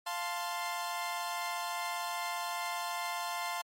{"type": "chord", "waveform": "sawtooth", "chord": "F major", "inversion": "none", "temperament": "equal", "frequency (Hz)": [698.5, 880, 1046.5], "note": ["F5", "A5", "C6"], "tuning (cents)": [0, 0, 0], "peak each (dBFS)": [-35, -36, -34], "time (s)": [0.06, 3.62], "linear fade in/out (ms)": 10, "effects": ["MP3 64 kbps"]}